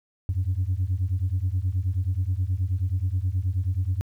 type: beating tone pair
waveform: sine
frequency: 88 / 97.4 Hz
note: F2 / G2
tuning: +14 / -11 cents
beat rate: 9.4 Hz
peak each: -24 dBFS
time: 0.29-4.01 s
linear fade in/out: 0 ms
effects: tanh soft clip ceiling -18 dBFS + 10-bit